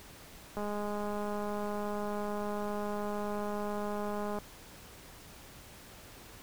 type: click train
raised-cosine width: 1 ms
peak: -24 dBFS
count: 791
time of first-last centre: 0.57-4.386 s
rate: 207 Hz
effects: pink hiss -52 dBFS RMS until 6.42 s